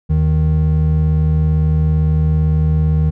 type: tone pair together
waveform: triangle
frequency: 77.78 / 155.56 Hz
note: D#2 / D#3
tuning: 0 / 0 cents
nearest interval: octave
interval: 1200 cents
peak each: -12 dBFS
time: 0.09-3.11 s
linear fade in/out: 20 ms
effects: none